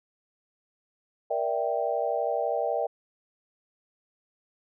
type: chord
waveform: sine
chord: E half-diminished seventh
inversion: second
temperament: equal with one note detuned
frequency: 471 / 587.3 / 659.3 / 784 Hz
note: Bb4 / D5 / E5 / G5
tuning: +18 / 0 / 0 / 0 cents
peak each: -31 / -30 / -30 / -31 dBFS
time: 1.3-2.87 s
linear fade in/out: 10 ms
effects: none